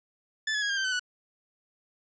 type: tone with pitch steps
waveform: sawtooth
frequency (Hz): 1746 / 1698.3 / 1651.8 / 1606.6 / 1562.7 / 1520 / 1478.4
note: A6 / G#6 / G#6 / G6 / G6 / F#6 / F#6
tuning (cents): -14 / +38 / -10 / +42 / -6 / +46 / -2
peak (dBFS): -23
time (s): 0.47-0.995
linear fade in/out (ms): 5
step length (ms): 75
effects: resampled to 16000 Hz